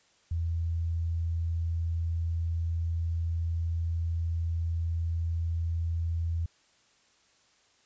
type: tone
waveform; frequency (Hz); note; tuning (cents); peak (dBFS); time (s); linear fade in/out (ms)
sine; 83.3; E2; +19; -27; 0.31-6.46; 5
effects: white hiss -65 dBFS RMS until 7.85 s + resampled to 16000 Hz